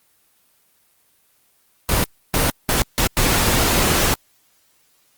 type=noise bursts at uneven times; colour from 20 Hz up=pink; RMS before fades=-17 dBFS; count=5; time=1.89-2.04 / 2.34-2.5 / 2.69-2.82 / 2.98-3.07 / 3.17-4.14 s; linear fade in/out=0 ms; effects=white hiss -60 dBFS RMS until 5.17 s + Opus 24 kbps